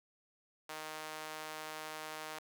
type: tone with high-pass filter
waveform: sawtooth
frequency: 155.56 Hz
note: D#3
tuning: in tune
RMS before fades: -45 dBFS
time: 0.69-2.39 s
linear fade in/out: 5 ms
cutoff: 750 Hz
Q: 0.86
effects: 11-bit